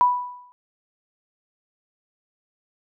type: tone with exponential decay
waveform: sine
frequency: 986 Hz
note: B5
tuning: 3 cents flat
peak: -11 dBFS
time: 0.01-0.52 s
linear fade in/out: 0 ms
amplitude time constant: 110 ms
effects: none